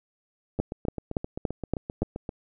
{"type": "two click trains", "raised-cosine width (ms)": 2, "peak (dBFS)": [-11, -19], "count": [6, 14], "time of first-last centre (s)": [[0.6, 2.02], [0.59, 2.292]], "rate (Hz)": [3.52, 7.64], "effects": []}